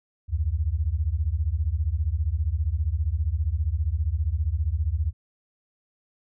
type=beating tone pair; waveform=sine; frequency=70.6 / 85.6 Hz; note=C#2 / F2; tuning=+32 / -34 cents; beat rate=15 Hz; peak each=-25 dBFS; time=0.28-5.13 s; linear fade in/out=50 ms; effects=none